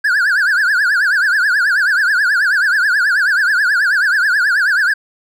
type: tone with vibrato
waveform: triangle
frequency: 1568 Hz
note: G6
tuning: in tune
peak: -9 dBFS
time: 0.04-4.94 s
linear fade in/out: 10 ms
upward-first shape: triangle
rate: 9.3 Hz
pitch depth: 220 cents each way
effects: none